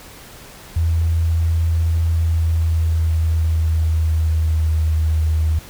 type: tone with pitch glide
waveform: sine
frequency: 82.41 to 78.82 Hz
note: E2 to D#2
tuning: 0 to +23 cents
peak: -14 dBFS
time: 0.76-5.59 s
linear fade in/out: 5 ms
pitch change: -77 cents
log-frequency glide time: 2.04-4.98 s
effects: pink hiss -40 dBFS RMS until 5.69 s